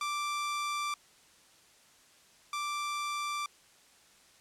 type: tone pair in turn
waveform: sawtooth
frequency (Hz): 1174.7 / 1174.7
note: D6 / D6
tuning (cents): 0 / 0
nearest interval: unison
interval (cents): 0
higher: neither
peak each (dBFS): -28 / -29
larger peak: first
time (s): 0.01-0.94 / 2.53-3.46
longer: neither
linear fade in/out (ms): 2
effects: white hiss -61 dBFS RMS until 4.4 s + low-pass 9000 Hz 12 dB/octave